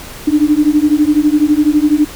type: beating tone pair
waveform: sine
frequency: 293.7 / 305.7 Hz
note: D4 / D#4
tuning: 0 / -30 cents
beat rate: 12 Hz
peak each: -11 dBFS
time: 0.27-2.05 s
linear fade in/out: 10 ms
effects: pink hiss -31 dBFS RMS until 2.15 s